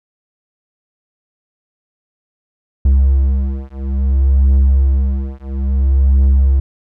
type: beating tone pair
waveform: triangle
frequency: 67 / 67.59 Hz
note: C2 / C#2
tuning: +42 / -43 cents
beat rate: 0.59 Hz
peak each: -11 dBFS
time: 2.85-6.6 s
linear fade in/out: 5 ms
effects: none